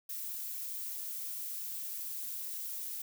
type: noise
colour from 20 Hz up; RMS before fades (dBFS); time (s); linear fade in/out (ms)
violet; -40; 0.09-3.02; 5
effects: none